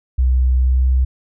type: tone with pitch glide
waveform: sine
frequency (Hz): 63.5 to 64.39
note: B1 to C2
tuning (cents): +49 to -27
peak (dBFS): -11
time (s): 0.18-1.05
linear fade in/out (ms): 10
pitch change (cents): +24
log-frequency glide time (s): 0.59-0.87
effects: none